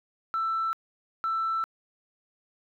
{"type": "tone bursts at uneven times", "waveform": "sine", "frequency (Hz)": 1329, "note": "E6", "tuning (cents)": 14, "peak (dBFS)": -24, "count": 2, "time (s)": [[0.34, 0.73], [1.24, 1.64]], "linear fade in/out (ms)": 0, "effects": ["tanh soft clip ceiling -22 dBFS", "11-bit"]}